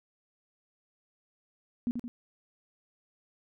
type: tone with echo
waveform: sine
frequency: 240.4 Hz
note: B3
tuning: 46 cents flat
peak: -26 dBFS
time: 1.87-1.91 s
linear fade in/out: 0 ms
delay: 85 ms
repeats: 2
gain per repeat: -5 dB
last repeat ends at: 2.08 s
effects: none